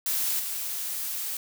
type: noise with level steps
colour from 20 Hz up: blue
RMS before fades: -27 / -32 dBFS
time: 0.06-1.37 s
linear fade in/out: 2 ms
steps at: 0.39 s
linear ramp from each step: 10 ms
effects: none